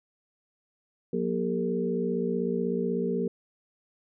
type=tone cluster; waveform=sine; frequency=181.8 / 238.4 / 399.7 / 455.6 Hz; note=F#3 / A#3 / G4 / A#4; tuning=-30 / +39 / +34 / -40 cents; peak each=-31 dBFS; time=1.13-3.28 s; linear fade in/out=5 ms; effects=none